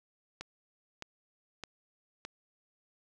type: click train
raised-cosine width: 0.2 ms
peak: -23 dBFS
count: 4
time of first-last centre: 0.41-2.25 s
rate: 1.63 Hz
effects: none